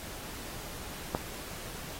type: click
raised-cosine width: 1 ms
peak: -14 dBFS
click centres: 1.149 s
effects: pink hiss -43 dBFS RMS until 1.99 s + AAC 48 kbps